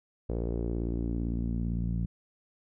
sawtooth tone with low-pass filter sweep, 57.8 Hz, A#1, 14 cents flat, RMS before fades -31 dBFS, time 0.29-2.06 s, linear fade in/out 5 ms, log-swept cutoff 480 to 170 Hz, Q 2.7, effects none

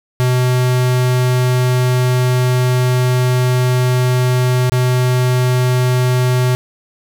square tone with dropouts, 126 Hz, B2, 35 cents sharp, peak -12 dBFS, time 0.2-6.55 s, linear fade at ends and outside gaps 0 ms, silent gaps 4.696-4.72 s, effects none

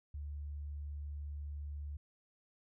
sine tone, 72.9 Hz, D2, 12 cents flat, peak -40 dBFS, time 0.14-1.97 s, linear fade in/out 5 ms, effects none

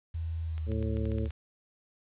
sine tone with pitch glide, 82 to 73.9 Hz, E2 to D2, -9 to +11 cents, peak -31 dBFS, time 0.14-1.31 s, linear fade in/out 10 ms, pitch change -180 cents, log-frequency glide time 0.44-0.93 s
clicks, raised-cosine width 0.2 ms, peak -30 dBFS, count 9, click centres 0.58 / 0.718 / 0.827 / 0.97 / 1.055 / 1.118 / 1.184 / 1.258 / 1.306 s
harmonic tone, 110 Hz, A2, in tune, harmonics 1 / 2 / 3 / 4 / 5, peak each -33 / -36 / -39 / -39 / -43 dBFS, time 0.66-1.29 s, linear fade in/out 50 ms
effects resampled to 8000 Hz + 10-bit

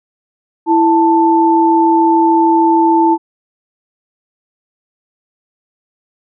sine tone pair together, 330.9 / 883.4 Hz, E4 / A5, +7 / +7 cents, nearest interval octave + perfect fourth, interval 1700 cents, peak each -10 dBFS, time 0.66-3.18 s, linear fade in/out 50 ms, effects none

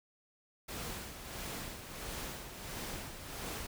pink noise with tremolo, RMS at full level -41 dBFS, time 0.68-3.67 s, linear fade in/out 10 ms, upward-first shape sine, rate 1.5 Hz, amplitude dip 55%, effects none

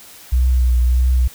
sine tone with vibrato, 62 Hz, B1, 7 cents sharp, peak -11 dBFS, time 0.32-1.28 s, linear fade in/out 10 ms, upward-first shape triangle, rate 1.6 Hz, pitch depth 42 cents each way, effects white hiss -41 dBFS RMS until 1.34 s

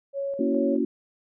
sine tone with tremolo, 554.4 Hz, C#5, in tune, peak -26 dBFS, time 0.13-0.79 s, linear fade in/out 50 ms, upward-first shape square, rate 2.4 Hz, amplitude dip 35%
sine chord, F# dominant seventh, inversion first, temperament equal with one note detuned, 233.1 / 278.8 / 329.6 / 370 Hz, A#3 / C#4 / E4 / F#4, 0 / +10 / 0 / 0 cents, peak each -27 / -25 / -29 / -28 dBFS, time 0.39-0.85 s, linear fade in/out 5 ms
effects none

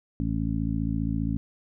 harmonic tone, 55 Hz, A1, in tune, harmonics 1 / 2 / 3 / 4 / 5, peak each -31 / -31 / -31 / -31 / -31 dBFS, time 0.2-1.37 s, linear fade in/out 0 ms, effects none

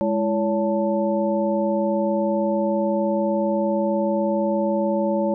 sine tone cluster, 208.4 / 335 / 564 / 883 Hz, G#3 / E4 / C#5 / A5, +6 / +28 / +30 / +6 cents, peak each -23 / -26 / -22 / -29 dBFS, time 0.01-5.34 s, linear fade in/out 0 ms, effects none

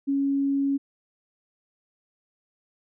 sine tone, 277.2 Hz, C#4, in tune, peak -21 dBFS, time 0.07-0.78 s, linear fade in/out 20 ms, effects none

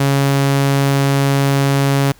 sawtooth tone, 138.59 Hz, C#3, in tune, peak -8 dBFS, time 0-2.12 s, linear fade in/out 5 ms, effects pink hiss -48 dBFS RMS until 2.19 s

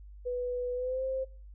sine tone with pitch glide, 493.9 to 526.3 Hz, B4 to C5, 0 to +10 cents, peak -30 dBFS, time 0.25-1.25 s, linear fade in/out 20 ms, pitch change +110 cents, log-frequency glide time 0.74-1.04 s, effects noise-tail reverb RT60 0.4 s tail -23 dB re dry + added 50 Hz sine -46 dBFS peak until 1.54 s

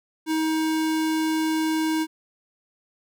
square tone, 316.5 Hz, D#4, 30 cents sharp, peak -22 dBFS, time 0.26-2.07 s, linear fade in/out 50 ms, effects none

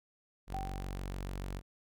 sawtooth tone, 46.85 Hz, F#1, 22 cents sharp, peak -34 dBFS, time 0.47-1.62 s, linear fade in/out 50 ms
sine tone with exponential decay, 773 Hz, G5, 24 cents flat, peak -35 dBFS, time 0.54-1.14 s, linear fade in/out 2 ms, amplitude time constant 130 ms
effects none

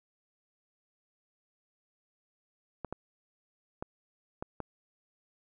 clicks, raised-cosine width 1 ms, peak -22 dBFS, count 5, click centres 2.847 / 2.926 / 3.825 / 4.425 / 4.603 s, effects none

